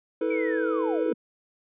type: chord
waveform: triangle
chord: E suspended fourth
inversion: none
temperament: equal with one note detuned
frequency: 324 / 440 / 493.9 Hz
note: E4 / A4 / B4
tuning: -30 / 0 / 0 cents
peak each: -26 dBFS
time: 0.21-1.13 s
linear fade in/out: 5 ms
type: linear sweep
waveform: sine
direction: down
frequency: 2349 to 196.5 Hz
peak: -32 dBFS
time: 0.3-1.14 s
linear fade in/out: 10 ms
effects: resampled to 8000 Hz